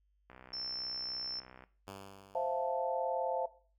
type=click train; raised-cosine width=0.5 ms; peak=-37 dBFS; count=86; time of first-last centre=0.3-1.639 s; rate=63.5 Hz
type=tone; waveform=sine; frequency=5350 Hz; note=E8; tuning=25 cents sharp; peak=-37 dBFS; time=0.53-1.4 s; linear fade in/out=5 ms
type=tone with exponential decay; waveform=5% pulse; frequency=98 Hz; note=G2; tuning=in tune; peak=-33 dBFS; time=1.87-3.16 s; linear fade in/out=5 ms; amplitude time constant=280 ms
type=chord; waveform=sine; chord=F major seventh; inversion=second; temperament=equal; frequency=523.3 / 659.3 / 698.5 / 880 Hz; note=C5 / E5 / F5 / A5; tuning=0 / 0 / 0 / 0 cents; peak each=-36 / -36 / -38 / -37 dBFS; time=2.35-3.46 s; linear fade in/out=5 ms
effects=noise-tail reverb RT60 0.4 s tail -17 dB re dry + added 50 Hz sine -70 dBFS peak until 3.78 s